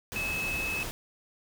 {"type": "tone in noise", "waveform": "sine", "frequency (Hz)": 2589, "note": "E7", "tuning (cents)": -32, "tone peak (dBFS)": -30, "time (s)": [0.16, 0.83], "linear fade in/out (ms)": 0, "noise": "pink", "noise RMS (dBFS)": -37, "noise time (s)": [0.12, 0.91], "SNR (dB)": 4, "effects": []}